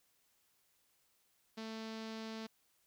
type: tone with low-pass filter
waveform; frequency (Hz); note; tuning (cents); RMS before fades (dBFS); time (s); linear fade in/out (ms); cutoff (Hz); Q
sawtooth; 221.9; A3; +15; -45; 1.57-2.47; 10; 4700; 2.2
effects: white hiss -75 dBFS RMS until 2.86 s